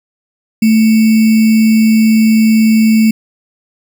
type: tone with sample-and-hold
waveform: sine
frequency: 220.5 Hz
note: A3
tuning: 4 cents sharp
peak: -5 dBFS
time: 0.62-3.11 s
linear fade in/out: 5 ms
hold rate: 2450 Hz
effects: none